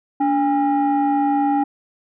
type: tone pair together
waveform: sine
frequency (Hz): 288.7 / 810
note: D4 / G#5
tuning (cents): -30 / -43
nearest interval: octave + tritone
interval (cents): 1787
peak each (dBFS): -16 / -16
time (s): 0.2-1.64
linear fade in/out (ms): 10
effects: tanh soft clip ceiling -12 dBFS